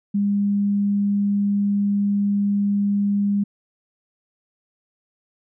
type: tone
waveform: sine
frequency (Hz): 202.2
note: G#3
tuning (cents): -46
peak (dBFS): -17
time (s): 0.14-3.44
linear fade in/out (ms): 10
effects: none